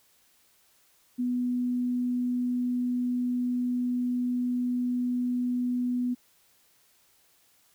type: tone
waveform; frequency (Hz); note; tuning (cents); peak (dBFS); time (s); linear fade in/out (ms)
sine; 246.9; B3; 0; -25; 1.18-6.15; 20
effects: white hiss -64 dBFS RMS until 7.74 s